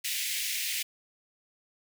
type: high-pass noise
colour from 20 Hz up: pink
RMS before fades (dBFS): -32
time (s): 0.04-0.83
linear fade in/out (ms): 10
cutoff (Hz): 2000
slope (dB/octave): 48
effects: none